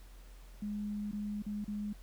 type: tone with dropouts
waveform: sine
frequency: 207.7 Hz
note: G#3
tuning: in tune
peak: -35 dBFS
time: 0.62-1.93 s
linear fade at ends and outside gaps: 5 ms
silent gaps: 1.114-1.129 / 1.423-1.463 / 1.645-1.678 s
effects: added 43 Hz sine -50 dBFS peak until 2.02 s + pink hiss -62 dBFS RMS until 2.02 s